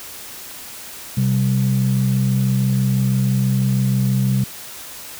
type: tone pair together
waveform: sine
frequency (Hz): 129.17 / 195.3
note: C3 / G3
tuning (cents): -22 / -6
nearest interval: perfect fifth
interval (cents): 716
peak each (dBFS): -15 / -18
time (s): 1.17-4.44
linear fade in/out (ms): 5
effects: tanh soft clip ceiling -9 dBFS + white hiss -35 dBFS RMS until 5.19 s